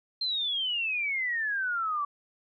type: exponential sweep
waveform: sine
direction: down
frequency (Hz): 4186 to 1138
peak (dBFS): -27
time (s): 0.21-2.05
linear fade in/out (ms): 5
effects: none